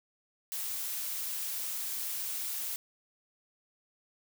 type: noise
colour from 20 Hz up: blue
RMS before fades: -36 dBFS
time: 0.52-2.76 s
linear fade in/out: 0 ms
effects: none